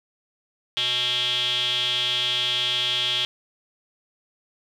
square tone with band-pass filter, 123.1 Hz, B2, 5 cents flat, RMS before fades -24 dBFS, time 0.77-3.25 s, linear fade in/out 0 ms, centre 3300 Hz, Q 9.6, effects none

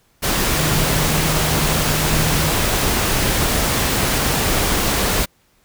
sine tone in noise, 154.6 Hz, D#3, 11 cents flat, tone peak -22 dBFS, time 0.55-2.53 s, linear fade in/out 20 ms, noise pink, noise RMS -18 dBFS, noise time 0.22-5.26 s, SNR -7 dB, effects pink hiss -59 dBFS RMS until 5.64 s

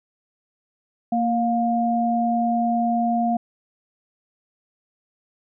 sine tone pair together, 232.3 / 707.1 Hz, A#3 / F5, -6 / +21 cents, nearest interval octave + perfect fifth, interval 1927 cents, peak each -21 dBFS, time 1.12-3.37 s, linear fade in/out 5 ms, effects none

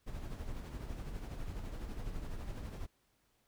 brown noise with tremolo, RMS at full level -40 dBFS, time 0.06-2.87 s, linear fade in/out 20 ms, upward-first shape sine, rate 12 Hz, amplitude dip 45%, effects pink hiss -75 dBFS RMS until 3.47 s

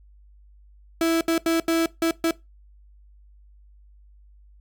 35% pulse tone bursts at uneven times, 329.6 Hz, E4, in tune, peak -17 dBFS, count 6, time 1.01-1.21 / 1.28-1.38 / 1.46-1.6 / 1.68-1.86 / 2.02-2.11 / 2.24-2.31 s, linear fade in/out 2 ms, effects noise-tail reverb RT60 0.2 s tail -20 dB re dry + added 50 Hz sine -49 dBFS peak until 4.6 s

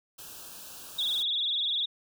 white band-stop noise, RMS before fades -45 dBFS, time 0.18-1.23 s, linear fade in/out 10 ms, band 1700 to 2500 Hz, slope 96 dB/octave
sine tone with vibrato, 3554 Hz, A7, 17 cents sharp, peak -26 dBFS, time 0.98-1.86 s, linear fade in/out 10 ms, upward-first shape triangle, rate 20 Hz, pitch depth 150 cents each way
effects none

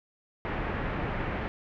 pink low-pass noise, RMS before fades -32 dBFS, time 0.45-1.48 s, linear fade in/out 0 ms, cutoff 2300 Hz, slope 24 dB/octave, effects none

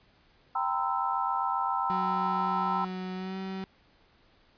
sine chord, C dominant seventh, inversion second, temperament equal with one note detuned, 784 / 932.3 / 1019.7 / 1318.5 Hz, G5 / Bb5 / C6 / E6, 0 / 0 / -45 / 0 cents, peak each -32 dBFS, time 0.55-2.85 s, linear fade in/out 5 ms
35% pulse tone with pitch glide, 185.2 to 190.63 Hz, F#3 to G3, +2 to -48 cents, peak -32 dBFS, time 1.9-3.64 s, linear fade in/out 0 ms, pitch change +50 cents, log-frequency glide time 3.15-3.37 s
effects pink hiss -63 dBFS RMS until 4.57 s + resampled to 11025 Hz

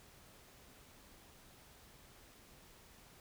silence, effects pink hiss -61 dBFS RMS until 3.2 s

